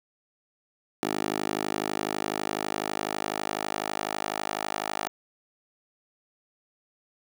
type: tone with high-pass filter sweep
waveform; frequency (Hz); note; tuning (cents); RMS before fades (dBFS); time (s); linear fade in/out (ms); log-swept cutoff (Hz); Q
10% pulse; 52; G#1; +3; -31; 1.03-5.08; 0; 360 to 670; 1.4
effects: none